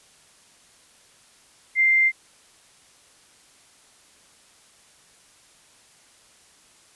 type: tone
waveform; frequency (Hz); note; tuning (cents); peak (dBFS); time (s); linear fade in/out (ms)
sine; 2093; C7; 0; -15; 1.75-2.12; 50
effects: white hiss -55 dBFS RMS until 6.95 s + resampled to 24000 Hz